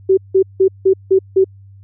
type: tone bursts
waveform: sine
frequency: 381.9 Hz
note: G4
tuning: 45 cents flat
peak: -7 dBFS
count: 6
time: 0.09-1.444 s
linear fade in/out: 10 ms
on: 84 ms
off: 170 ms
effects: added 98 Hz sine -38 dBFS peak until 1.83 s